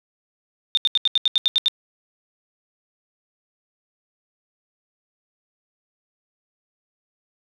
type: tone bursts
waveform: sine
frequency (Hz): 3628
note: A#7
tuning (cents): -48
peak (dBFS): -14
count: 10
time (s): 0.75-1.682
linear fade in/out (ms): 0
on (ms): 23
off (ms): 78
effects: none